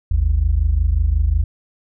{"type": "tone pair together", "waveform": "sine", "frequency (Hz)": [52.28, 77.8], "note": ["G#1", "D#2"], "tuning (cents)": [12, 0], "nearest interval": "perfect fifth", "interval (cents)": 688, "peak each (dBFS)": -15, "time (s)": [0.11, 1.44], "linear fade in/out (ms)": 5, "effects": ["tanh soft clip ceiling -8 dBFS"]}